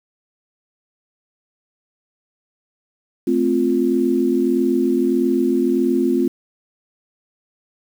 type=chord; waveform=sine; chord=F major; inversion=first; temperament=equal; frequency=220 / 261.6 / 349.2 Hz; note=A3 / C4 / F4; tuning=0 / 0 / 0 cents; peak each=-22 / -18 / -18 dBFS; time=3.27-6.28 s; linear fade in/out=5 ms; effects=7-bit